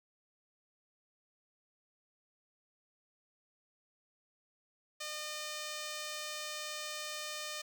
5% pulse tone, 607 Hz, D#5, 43 cents flat, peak -28 dBFS, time 5-7.62 s, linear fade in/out 10 ms, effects none

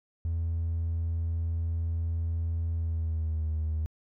triangle tone with pitch glide, 83 to 78.34 Hz, E2 to D#2, +12 to +12 cents, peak -24 dBFS, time 0.25-3.86 s, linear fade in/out 0 ms, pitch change -100 cents, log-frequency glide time 2.74-3.46 s, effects tanh soft clip ceiling -23 dBFS

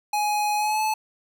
square tone with pitch glide, 837 to 865.5 Hz, G#5 to A5, +13 to -29 cents, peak -22 dBFS, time 0.13-0.94 s, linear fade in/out 5 ms, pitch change +58 cents, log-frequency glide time 0.56-0.82 s, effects none

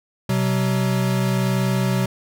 square tone pair together, 127.5 / 188.5 Hz, C3 / F#3, -44 / +32 cents, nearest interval perfect fifth, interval 676 cents, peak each -21 / -22 dBFS, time 0.29-2.06 s, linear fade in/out 5 ms, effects none

